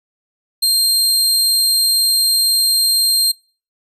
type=tone; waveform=sawtooth; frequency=4186 Hz; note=C8; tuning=in tune; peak=-9 dBFS; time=0.62-3.32 s; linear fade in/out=10 ms; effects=noise-tail reverb RT60 0.4 s tail -26 dB re dry + resampled to 32000 Hz